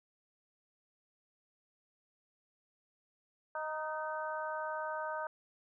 harmonic tone with a mistuned harmonic, 311.1 Hz, D#4, in tune, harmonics 2 / 3 / 4 / 5, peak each -40 / -40 / -43 / -43 dBFS, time 3.55-5.27 s, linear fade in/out 2 ms, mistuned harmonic 5, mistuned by -25 cents, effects none

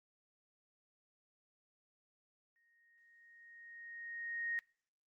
sine tone with exponential growth, 1864.7 Hz, A#6, in tune, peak -34 dBFS, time 2.56-4.59 s, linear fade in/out 0 ms, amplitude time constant 440 ms, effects noise-tail reverb RT60 0.5 s tail -26 dB re dry + Opus 48 kbps

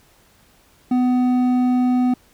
triangle tone with hard clipping, 250 Hz, B3, 21 cents sharp, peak -16 dBFS, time 0.91-2.14 s, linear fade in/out 5 ms, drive 10 dB, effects pink hiss -55 dBFS RMS until 2.33 s

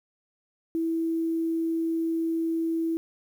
sine tone, 328.2 Hz, E4, 8 cents flat, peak -24 dBFS, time 0.75-2.97 s, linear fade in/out 0 ms, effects 9-bit

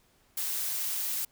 blue noise, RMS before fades -32 dBFS, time 0.37-1.25 s, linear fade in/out 5 ms, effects pink hiss -66 dBFS RMS until 1.31 s

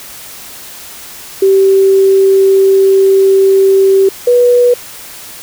sine tone pair in turn, 387.3 / 488 Hz, G4 / B4, -21 / -21 cents, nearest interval major third, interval 400 cents, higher second, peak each -4 dBFS, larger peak neither, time 1.42-4.09 / 4.27-4.74 s, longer first, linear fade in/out 5 ms, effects white hiss -30 dBFS RMS until 5.42 s

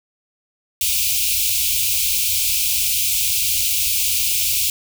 white band-stop noise, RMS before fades -19 dBFS, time 0.81-4.7 s, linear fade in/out 2 ms, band 110 to 2300 Hz, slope 96 dB/octave, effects none

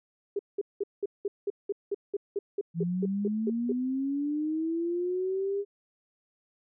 sine tone bursts, 402.7 Hz, G4, 47 cents sharp, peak -26 dBFS, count 16, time 0.36-3.722 s, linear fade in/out 5 ms, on 32 ms, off 190 ms
sine linear sweep, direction up, 164.3 to 406.8 Hz, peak -27 dBFS, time 2.74-5.65 s, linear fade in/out 50 ms
effects none

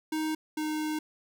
square tone pair in turn, 312.4 / 307.9 Hz, D#4 / D#4, +7 / -18 cents, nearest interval unison, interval 25 cents, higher first, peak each -29 / -30 dBFS, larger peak first, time 0.12-0.35 / 0.57-0.99 s, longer second, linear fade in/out 5 ms, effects none

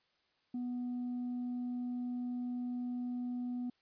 sine tone with tanh clipping, 246 Hz, B3, 7 cents flat, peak -36 dBFS, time 0.54-3.7 s, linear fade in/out 5 ms, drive 1 dB, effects white hiss -75 dBFS RMS until 3.81 s + resampled to 11025 Hz

